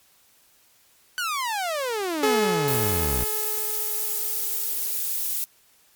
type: exponential sweep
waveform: sawtooth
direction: down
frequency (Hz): 1515 to 56.7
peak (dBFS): -21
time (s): 1.18-3.24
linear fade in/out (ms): 0
type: tone with exponential decay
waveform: sawtooth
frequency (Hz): 427.6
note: A4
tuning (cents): -49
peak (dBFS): -14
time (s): 2.23-5.32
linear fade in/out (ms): 2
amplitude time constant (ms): 670
type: noise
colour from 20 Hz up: violet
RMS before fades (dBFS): -26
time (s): 2.68-5.44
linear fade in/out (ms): 0
effects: white hiss -59 dBFS RMS until 5.95 s + MP3 96 kbps